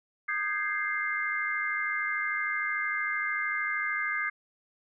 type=chord; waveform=sine; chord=Ab major seventh; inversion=second; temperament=equal with one note detuned; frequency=1224.5 / 1568 / 1661.2 / 2093 Hz; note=Eb6 / G6 / Ab6 / C7; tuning=-28 / 0 / 0 / 0 cents; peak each=-35 / -35 / -34 / -31 dBFS; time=0.28-4.3 s; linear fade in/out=10 ms; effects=none

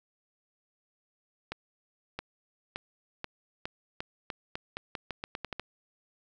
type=accelerating click train; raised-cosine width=0.3 ms; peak=-19 dBFS; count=16; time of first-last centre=1.52-5.596 s; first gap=670 ms; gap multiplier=0.85; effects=none

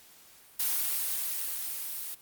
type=noise with level ramp; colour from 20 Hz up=blue; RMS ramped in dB=-28 to -38 dBFS; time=0.59-2.15 s; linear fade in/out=10 ms; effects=white hiss -56 dBFS RMS until 2.21 s + Opus 48 kbps

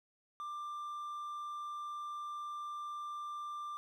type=tone; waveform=triangle; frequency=1186 Hz; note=D6; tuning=17 cents sharp; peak=-38 dBFS; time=0.4-3.77 s; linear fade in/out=0 ms; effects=none

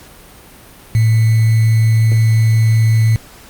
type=tone with sample-and-hold; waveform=sine; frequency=111.8 Hz; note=A2; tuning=28 cents sharp; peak=-8 dBFS; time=0.95-3.16 s; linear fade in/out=0 ms; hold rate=2100 Hz; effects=pink hiss -40 dBFS RMS until 3.49 s + Opus 48 kbps

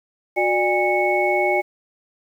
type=tone cluster; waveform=sine; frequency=364.4 / 597 / 814 / 2208 Hz; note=F#4 / D5 / G#5 / C#7; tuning=-26 / +28 / -35 / -7 cents; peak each=-22 dBFS; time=0.36-1.62 s; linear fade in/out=20 ms; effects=8-bit

